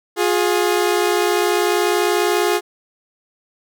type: tone pair together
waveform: sawtooth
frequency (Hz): 355.1 / 415.3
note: F4 / G#4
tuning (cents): +29 / 0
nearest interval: minor third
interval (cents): 271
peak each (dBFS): -14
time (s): 0.16-2.61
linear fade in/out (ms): 50
effects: none